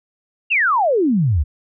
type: exponential sweep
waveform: sine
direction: down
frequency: 2869 to 65.41 Hz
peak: -13 dBFS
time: 0.5-1.44 s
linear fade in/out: 20 ms
effects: none